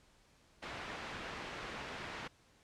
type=low-pass noise; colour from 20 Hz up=white; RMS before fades=-45 dBFS; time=0.62-2.28 s; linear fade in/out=10 ms; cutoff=2100 Hz; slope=12 dB/octave; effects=pink hiss -67 dBFS RMS until 2.63 s + low-pass 8000 Hz 12 dB/octave